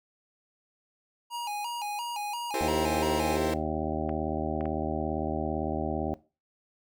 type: tone with vibrato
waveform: square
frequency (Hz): 887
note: A5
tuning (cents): +14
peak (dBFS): -32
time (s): 1.3-3.39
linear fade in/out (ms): 50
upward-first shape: square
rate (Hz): 2.9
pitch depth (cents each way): 120
type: chord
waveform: 35% pulse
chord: C dominant seventh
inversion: first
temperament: equal with one note detuned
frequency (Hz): 329.6 / 392 / 455.8 / 523.3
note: E4 / G4 / Bb4 / C5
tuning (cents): 0 / 0 / -39 / 0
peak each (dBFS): -33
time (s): 2.54-3.54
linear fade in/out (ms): 2
type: harmonic tone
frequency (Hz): 77.78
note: D#2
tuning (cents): 0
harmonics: 1 / 2 / 3 / 4 / 5 / 7 / 8 / 9 / 10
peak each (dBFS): -36 / -38 / -35 / -36 / -37 / -37 / -37 / -39 / -37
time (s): 2.61-6.14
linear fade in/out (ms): 0
type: clicks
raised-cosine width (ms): 0.5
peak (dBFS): -26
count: 5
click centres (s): 2.949 / 3.095 / 4.093 / 4.609 / 4.656
effects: noise-tail reverb RT60 0.3 s tail -18 dB re dry